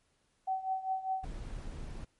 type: tone with tremolo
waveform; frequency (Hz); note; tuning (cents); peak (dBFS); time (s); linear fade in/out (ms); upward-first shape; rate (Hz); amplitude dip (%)
sine; 760; F#5; +46; -28; 0.47-1.25; 10; triangle; 5; 85
type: noise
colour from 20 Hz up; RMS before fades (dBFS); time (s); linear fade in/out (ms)
brown; -41; 1.23-2.05; 10
effects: pink hiss -74 dBFS RMS until 2.19 s + MP3 48 kbps